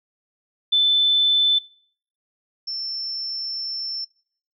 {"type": "tone pair in turn", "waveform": "sine", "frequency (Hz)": [3520, 5366], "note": ["A7", "E8"], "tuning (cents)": [0, 30], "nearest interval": "perfect fifth", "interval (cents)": 730, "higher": "second", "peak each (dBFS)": [-14, -25], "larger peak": "first", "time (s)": [[0.72, 1.59], [2.67, 4.05]], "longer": "second", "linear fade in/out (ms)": 10, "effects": ["noise-tail reverb RT60 0.6 s tail -25 dB re dry"]}